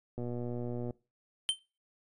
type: click train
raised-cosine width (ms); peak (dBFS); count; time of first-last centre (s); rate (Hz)
2; -26; 89; 0.18-0.907; 121
type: tone with exponential decay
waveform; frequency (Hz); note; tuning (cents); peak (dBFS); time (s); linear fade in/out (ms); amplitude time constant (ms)
square; 3111; G7; -14; -23; 1.49-1.59; 0; 21
effects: noise-tail reverb RT60 0.3 s tail -22 dB re dry + resampled to 24000 Hz